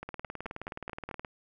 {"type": "two click trains", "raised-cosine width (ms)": 0.5, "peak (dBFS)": [-24, -23], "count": [6, 23], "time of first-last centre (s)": [[0.03, 1.112], [0.09, 1.248]], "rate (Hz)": [4.62, 19], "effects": []}